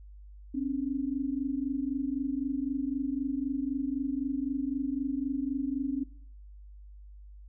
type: tone pair together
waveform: sine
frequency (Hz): 261.6 / 285.5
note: C4 / D4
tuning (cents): 0 / -49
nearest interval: major second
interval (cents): 151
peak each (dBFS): -31 / -31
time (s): 0.54-6.04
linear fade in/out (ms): 10
effects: noise-tail reverb RT60 0.5 s tail -18 dB re dry + added 50 Hz sine -46 dBFS peak until 7.48 s